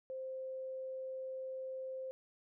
sine tone, 523.3 Hz, C5, in tune, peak -40 dBFS, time 0.1-2.11 s, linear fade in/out 0 ms, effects none

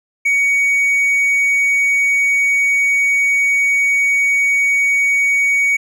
triangle tone, 2245 Hz, C#7, 21 cents sharp, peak -10 dBFS, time 0.25-5.77 s, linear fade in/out 10 ms, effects none

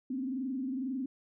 sine tone with frequency modulation, 261.6 Hz, C4, in tune, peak -32 dBFS, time 0.1-1.06 s, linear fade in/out 5 ms, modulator 22.1 Hz, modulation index 0.82, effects none

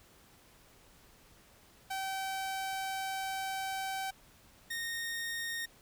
sawtooth tone pair in turn, 770 / 1850.5 Hz, G5 / A#6, -31 / -13 cents, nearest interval octave + minor third, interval 1518 cents, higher second, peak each -31 / -32 dBFS, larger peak first, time 1.9-4.11 / 4.7-5.66 s, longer first, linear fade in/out 10 ms, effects pink hiss -61 dBFS RMS until 5.81 s

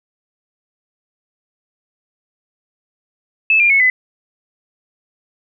sine tone with pitch steps, 2613 / 2396 / 2197 / 2015 Hz, E7 / D7 / C#7 / B6, -16 / +34 / -16 / +34 cents, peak -9 dBFS, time 3.5-3.9 s, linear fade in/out 2 ms, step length 100 ms, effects none

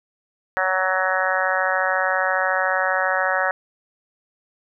harmonic tone, 186.9 Hz, F#3, 18 cents sharp, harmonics 3 / 4 / 5 / 6 / 7 / 8 / 9 / 10, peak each -25 / -26 / -29 / -30 / -27 / -26 / -25 / -27 dBFS, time 0.57-3.51 s, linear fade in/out 0 ms, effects none

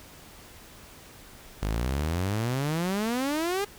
sawtooth exponential sweep, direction up, 49 to 415.3 Hz, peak -22 dBFS, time 1.62-3.65 s, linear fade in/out 10 ms, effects pink hiss -49 dBFS RMS until 3.78 s

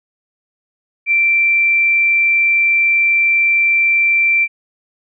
sine tone, 2349 Hz, D7, in tune, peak -10 dBFS, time 1.06-4.48 s, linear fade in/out 50 ms, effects none

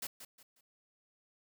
white noise with echo, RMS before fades -40 dBFS, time 0.02-0.07 s, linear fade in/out 5 ms, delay 180 ms, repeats 3, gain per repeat -10 dB, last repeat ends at 0.61 s, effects none

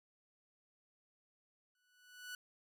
sawtooth tone with exponential growth, 1480 Hz, F#6, in tune, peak -39 dBFS, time 1.75-2.35 s, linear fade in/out 2 ms, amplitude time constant 130 ms, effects none

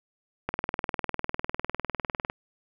click train, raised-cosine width 0.5 ms, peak -12 dBFS, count 37, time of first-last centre 0.49-2.299 s, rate 19.9 Hz, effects none

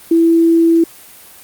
sine tone, 331.9 Hz, E4, 12 cents sharp, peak -7 dBFS, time 0.11-0.84 s, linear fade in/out 5 ms, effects white hiss -39 dBFS RMS until 1.43 s + Opus 32 kbps

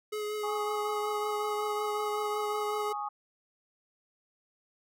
square tone with vibrato, 422.1 Hz, G#4, 28 cents sharp, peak -33 dBFS, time 0.12-2.93 s, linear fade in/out 10 ms, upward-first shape triangle, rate 5.4 Hz, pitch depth 18 cents each way
sine chord, Ab suspended fourth, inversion none, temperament equal, 830.6 / 1108.7 / 1244.5 Hz, Ab5 / Db6 / Eb6, 0 / 0 / 0 cents, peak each -35 / -40 / -37 dBFS, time 0.43-3.09 s, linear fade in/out 10 ms
effects none

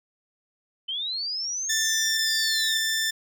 sine linear two-way sweep, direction up then down, 3020 to 6700 to 3468 Hz, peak -27 dBFS, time 0.88-2.79 s, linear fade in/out 10 ms, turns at 1.73 s
15% pulse tone, 1776 Hz, A6, 16 cents sharp, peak -17 dBFS, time 1.69-3.11 s, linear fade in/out 10 ms
effects none

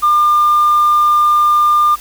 triangle tone with tanh clipping, 1200 Hz, D6, 37 cents sharp, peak -8 dBFS, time 0.02-1.96 s, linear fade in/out 20 ms, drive 5 dB, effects added 50 Hz sine -42 dBFS peak until 2 s + white hiss -35 dBFS RMS until 2 s

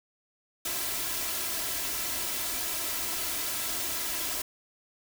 white noise with comb filter, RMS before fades -32 dBFS, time 0.65-4.42 s, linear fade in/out 5 ms, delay 3 ms, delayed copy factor +0.6, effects none

